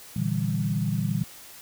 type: chord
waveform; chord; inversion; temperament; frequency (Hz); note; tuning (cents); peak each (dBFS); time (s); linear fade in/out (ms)
sine; E half-diminished seventh; second; equal; 116.54 / 146.83 / 164.81 / 196; Bb2 / D3 / E3 / G3; 0 / 0 / 0 / 0; -29; 0.16-1.24; 5
effects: white hiss -46 dBFS RMS until 1.61 s